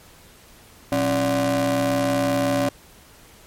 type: ring-modulated tone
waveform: 35% pulse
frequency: 152.6 Hz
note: D#3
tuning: 33 cents flat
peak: -14 dBFS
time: 0.92-2.69 s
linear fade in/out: 2 ms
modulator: 425 Hz
effects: pink hiss -49 dBFS RMS until 3.46 s + MP3 64 kbps